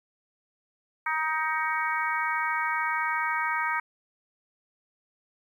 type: harmonic tone with a mistuned harmonic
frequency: 313.8 Hz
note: D#4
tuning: 15 cents sharp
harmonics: 3 / 4 / 5 / 6 / 7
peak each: -30 / -31 / -32 / -33 / -33 dBFS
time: 1.06-3.8 s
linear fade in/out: 5 ms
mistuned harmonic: 7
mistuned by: +31 cents
effects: 10-bit